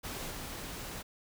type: noise with level steps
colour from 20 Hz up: pink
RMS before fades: -40 / -42 dBFS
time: 0.03-1.03 s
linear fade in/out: 20 ms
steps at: 0.3 s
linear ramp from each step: 20 ms
effects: none